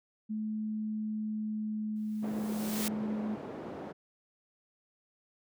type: tone with pitch glide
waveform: sine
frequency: 215.7 to 214 Hz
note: A3 to A3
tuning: -34 to -48 cents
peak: -32 dBFS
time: 0.29-3.36 s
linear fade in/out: 20 ms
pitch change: -14 cents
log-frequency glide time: 0.55-2.34 s
type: noise with exponential growth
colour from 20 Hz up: white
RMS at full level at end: -34 dBFS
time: 1.96-2.88 s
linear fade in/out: 0 ms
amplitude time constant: 200 ms
type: band-pass noise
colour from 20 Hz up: white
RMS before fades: -42 dBFS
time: 2.22-3.93 s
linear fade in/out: 20 ms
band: 160 to 490 Hz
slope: 12 dB/octave
effects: none